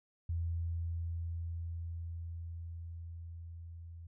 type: tone with level ramp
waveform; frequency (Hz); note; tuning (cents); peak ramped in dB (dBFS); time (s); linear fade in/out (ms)
sine; 84; E2; +33; -32 to -46; 0.29-4.07; 5
effects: none